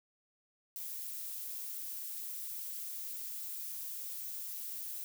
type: noise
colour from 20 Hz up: violet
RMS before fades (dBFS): -42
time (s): 0.76-5.04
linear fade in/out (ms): 0
effects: none